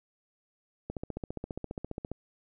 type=click train; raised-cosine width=2 ms; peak=-22 dBFS; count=19; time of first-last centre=0.9-2.116 s; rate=14.8 Hz; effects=none